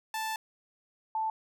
sawtooth / sine tone pair in turn, 880 / 880 Hz, A5 / A5, 0 / 0 cents, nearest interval unison, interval 0 cents, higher neither, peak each -28 dBFS, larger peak neither, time 0.14-0.36 / 1.15-1.3 s, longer first, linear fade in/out 2 ms, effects none

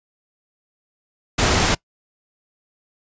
pink noise, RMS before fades -17 dBFS, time 1.38-1.75 s, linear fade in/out 10 ms, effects noise-tail reverb RT60 0.1 s tail -24 dB re dry + resampled to 16000 Hz

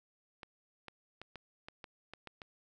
clicks, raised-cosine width 0.3 ms, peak -30 dBFS, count 9, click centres 0.432 / 0.883 / 1.216 / 1.357 / 1.685 / 1.842 / 2.136 / 2.273 / 2.418 s, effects none

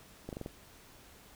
slowing click train, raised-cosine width 2 ms, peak -26 dBFS, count 5, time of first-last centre 0.29-0.461 s, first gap 38 ms, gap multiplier 1.08, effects pink hiss -57 dBFS RMS until 1.35 s

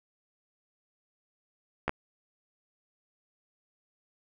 clicks, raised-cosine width 0.5 ms, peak -13 dBFS, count 2, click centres 1.88 / 1.894 s, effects none

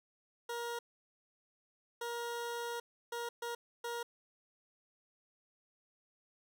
20% pulse tone bursts at uneven times, 472.5 Hz, A#4, 23 cents sharp, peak -33 dBFS, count 5, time 0.49-0.79 / 2.01-2.8 / 3.12-3.29 / 3.42-3.55 / 3.84-4.03 s, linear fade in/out 5 ms, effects none

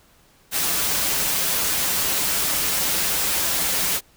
white noise with comb filter, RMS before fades -22 dBFS, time 0.51-4.01 s, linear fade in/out 50 ms, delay 8.3 ms, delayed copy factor -0.5, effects pink hiss -56 dBFS RMS until 4.16 s

